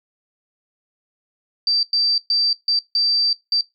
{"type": "tone bursts at uneven times", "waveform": "sine", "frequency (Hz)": 4669, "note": "D8", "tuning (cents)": -11, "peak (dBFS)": -15, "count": 6, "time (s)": [[1.67, 1.83], [1.93, 2.18], [2.3, 2.53], [2.68, 2.79], [2.95, 3.33], [3.52, 3.61]], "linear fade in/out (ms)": 2, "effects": ["noise-tail reverb RT60 0.2 s tail -21 dB re dry"]}